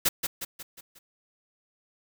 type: noise with echo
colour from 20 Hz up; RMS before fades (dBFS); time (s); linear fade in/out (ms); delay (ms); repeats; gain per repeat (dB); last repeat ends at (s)
white; -22; 0.05-0.09; 10; 180; 5; -6; 0.99
effects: none